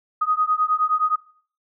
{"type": "beating tone pair", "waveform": "sine", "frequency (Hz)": [1244.5, 1254.1], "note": ["D#6", "D#6"], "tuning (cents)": [0, 13], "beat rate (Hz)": 9.6, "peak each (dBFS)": -21, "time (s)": [0.21, 1.16], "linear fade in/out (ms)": 10, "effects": ["noise-tail reverb RT60 0.5 s tail -19 dB re dry"]}